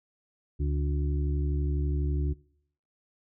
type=harmonic tone; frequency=72.1 Hz; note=D2; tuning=31 cents flat; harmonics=1 / 2 / 4 / 5; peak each=-26 / -32 / -38 / -40 dBFS; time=0.59-2.34 s; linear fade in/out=20 ms; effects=noise-tail reverb RT60 0.7 s tail -24 dB re dry